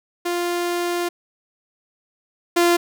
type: tone pair in turn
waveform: sawtooth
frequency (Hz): 349.2 / 346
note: F4 / F4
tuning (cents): 0 / -16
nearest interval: unison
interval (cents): 16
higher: first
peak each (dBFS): -17 / -10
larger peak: second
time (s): 0.25-1.09 / 2.56-2.77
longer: first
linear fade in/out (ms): 10
effects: none